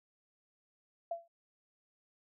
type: tone with exponential decay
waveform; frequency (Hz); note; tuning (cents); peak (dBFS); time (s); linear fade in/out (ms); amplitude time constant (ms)
sine; 677; E5; +46; -31; 1.11-1.28; 5; 36
effects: none